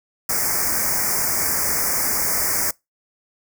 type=band-stop noise; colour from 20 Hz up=white; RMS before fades=-21 dBFS; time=0.29-2.71 s; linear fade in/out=5 ms; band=2300 to 4900 Hz; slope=96 dB/octave; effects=noise-tail reverb RT60 0.2 s tail -24 dB re dry